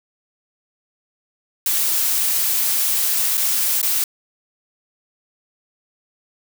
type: noise with dropouts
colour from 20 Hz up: blue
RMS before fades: -19 dBFS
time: 1.66-4.04 s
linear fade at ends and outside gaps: 2 ms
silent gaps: 3.372-3.377 / 3.816-3.828 s
effects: none